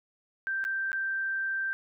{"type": "tone with dropouts", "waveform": "sine", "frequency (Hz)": 1568, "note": "G6", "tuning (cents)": 0, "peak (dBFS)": -28, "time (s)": [0.47, 1.73], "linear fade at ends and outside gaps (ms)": 0, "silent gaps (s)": [[0.641, 0.65], [0.918, 0.93]], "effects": []}